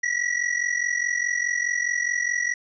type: ring-modulated tone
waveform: square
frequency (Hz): 1933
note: B6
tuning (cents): -38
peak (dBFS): -20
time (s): 0.03-2.54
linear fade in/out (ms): 5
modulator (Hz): 22.4
effects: resampled to 16000 Hz + 10-bit